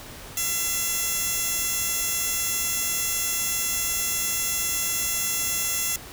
15% pulse tone with high-pass filter, 677 Hz, E5, 46 cents sharp, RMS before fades -26 dBFS, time 0.37-5.96 s, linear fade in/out 2 ms, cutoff 5800 Hz, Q 0.6, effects pink hiss -41 dBFS RMS until 6.12 s

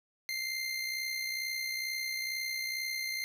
25% pulse tone with amplitude modulation, 2093 Hz, C7, in tune, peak -28 dBFS, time 0.29-3.24 s, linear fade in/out 0 ms, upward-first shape sine, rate 62.2 Hz, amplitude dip 45%, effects none

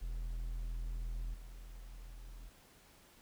triangle tone with level steps, 41.39 Hz, E1, 8 cents sharp, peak -35 / -45 dBFS, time 0.01-2.5 s, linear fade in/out 20 ms, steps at 1.34 s, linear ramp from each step 2 ms, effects pink hiss -63 dBFS RMS until 3.21 s

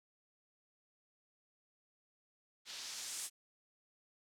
blue noise with low-pass filter sweep, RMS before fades -45 dBFS, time 2.65-3.3 s, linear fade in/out 50 ms, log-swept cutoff 4000 to 9000 Hz, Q 1.4, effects none

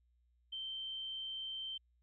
sine tone, 3118 Hz, G7, 10 cents flat, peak -40 dBFS, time 0.52-1.78 s, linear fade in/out 10 ms, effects added 60 Hz sine -70 dBFS peak until 2.02 s

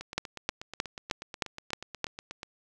two click trains, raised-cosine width 0.2 ms, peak -10 / -22 dBFS, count 7 / 21, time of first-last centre 0.18-2.043 / 0.01-2.431 s, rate 3.22 / 8.26 Hz, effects none

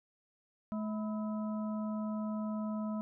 harmonic tone with a mistuned harmonic, 214.7 Hz, A3, 42 cents flat, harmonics 1 / 3 / 5 / 6, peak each -34 / -44 / -48 / -50 dBFS, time 0.72-3.01 s, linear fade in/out 0 ms, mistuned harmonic 5, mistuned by -130 cents, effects none

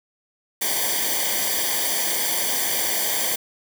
white noise with comb filter, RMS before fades -23 dBFS, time 0.61-3.36 s, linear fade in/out 10 ms, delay 0.75 ms, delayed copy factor -1, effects none

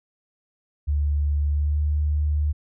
sine tone with pitch glide, 73 to 74.66 Hz, D2 to D2, -10 to +29 cents, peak -19 dBFS, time 0.87-2.53 s, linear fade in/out 20 ms, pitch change +39 cents, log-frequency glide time 1.5-1.82 s, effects none

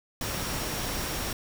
sine tone in noise, 5588 Hz, F8, in tune, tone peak -42 dBFS, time 0.21-1.33 s, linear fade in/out 2 ms, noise pink, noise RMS -32 dBFS, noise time 0.21-1.33 s, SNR -13 dB, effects none

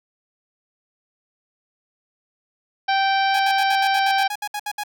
harmonic tone, 780 Hz, G5, 9 cents flat, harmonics 1 / 2 / 3 / 4 / 5 / 6 / 7, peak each -18 / -24 / -28 / -30 / -32 / -34 / -35 dBFS, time 2.88-4.28 s, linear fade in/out 10 ms
sawtooth tone bursts, 830 Hz, G#5, 1 cent flat, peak -21 dBFS, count 13, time 3.34-4.836 s, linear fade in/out 5 ms, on 56 ms, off 64 ms
effects none

